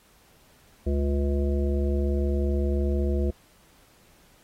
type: harmonic tone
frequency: 70.7 Hz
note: C#2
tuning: 35 cents sharp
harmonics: 1 / 3 / 5 / 7 / 9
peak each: -23 / -31 / -30 / -35 / -38 dBFS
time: 0.86-3.31 s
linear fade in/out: 10 ms
effects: pink hiss -59 dBFS RMS until 4.43 s + AAC 48 kbps